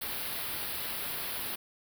white band-stop noise, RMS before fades -36 dBFS, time 0.01-1.56 s, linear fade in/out 10 ms, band 4800 to 10000 Hz, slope 48 dB/octave, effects none

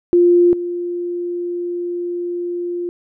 sine tone pair in turn, 350 / 350 Hz, F4 / F4, +4 / +4 cents, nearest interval unison, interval 0 cents, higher neither, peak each -8 / -20 dBFS, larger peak first, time 0.13-0.53 / 0.53-2.89 s, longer second, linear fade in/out 0 ms, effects none

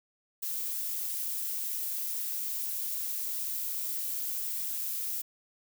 violet noise, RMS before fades -34 dBFS, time 0.42-5.22 s, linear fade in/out 10 ms, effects none

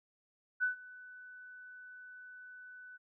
sine tone with ADSR envelope, 1496 Hz, F#6, 19 cents sharp, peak -27 dBFS, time 0.6-2.98 s, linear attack 32 ms, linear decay 120 ms, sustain -22 dB, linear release 24 ms, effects none

